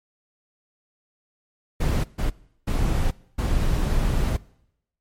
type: noise bursts at uneven times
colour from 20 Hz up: brown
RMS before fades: -21 dBFS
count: 4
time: 1.8-2.04 / 2.18-2.3 / 2.67-3.11 / 3.38-4.37 s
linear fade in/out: 10 ms
effects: noise-tail reverb RT60 0.8 s tail -22 dB re dry + MP3 64 kbps